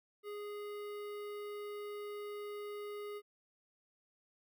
square tone with notch filter, 413.8 Hz, G#4, 6 cents flat, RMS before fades -44 dBFS, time 0.23-3.22 s, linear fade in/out 50 ms, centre 6700 Hz, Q 0.67, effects none

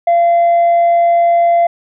sine tone with tanh clipping, 686 Hz, F5, 31 cents flat, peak -8 dBFS, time 0.07-1.67 s, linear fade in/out 5 ms, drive 1 dB, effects none

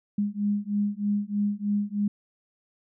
sine beating tone pair, 203.6 / 206.8 Hz, G#3 / G#3, -34 / -7 cents, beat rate 3.2 Hz, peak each -27 dBFS, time 0.18-2.08 s, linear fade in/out 5 ms, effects none

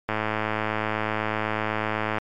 click train, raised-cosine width 0.5 ms, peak -10 dBFS, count 227, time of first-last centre 0.09-2.183 s, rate 108 Hz, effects MP3 96 kbps

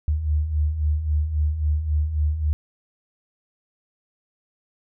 sine beating tone pair, 73 / 76.7 Hz, D2 / D#2, -10 / -24 cents, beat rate 3.7 Hz, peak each -27 / -20 dBFS, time 0.08-2.53 s, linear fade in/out 0 ms, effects none

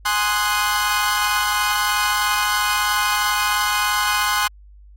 sawtooth chord, Ab dominant seventh, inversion none, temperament equal, 830.6 / 1046.5 / 1244.5 / 1480 Hz, Ab5 / C6 / Eb6 / Gb6, 0 / 0 / 0 / 0 cents, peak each -21 / -18 / -22 / -19 dBFS, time 0.05-4.48 s, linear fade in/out 10 ms, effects added 50 Hz sine -42 dBFS peak until 4.96 s + AAC 48 kbps

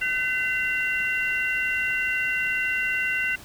sine tone cluster, 1518 / 2032 / 2750 Hz, F#6 / B6 / F7, +44 / +49 / -27 cents, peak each -27 dBFS, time 0.01-3.36 s, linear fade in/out 10 ms, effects pink hiss -45 dBFS RMS until 3.44 s

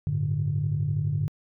sine chord, G suspended second, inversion none, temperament equal, 98 / 110 / 146.83 Hz, G2 / A2 / D3, 0 / 0 / 0 cents, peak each -29 / -29 / -25 dBFS, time 0.07-1.28 s, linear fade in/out 0 ms, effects tanh soft clip ceiling -16 dBFS

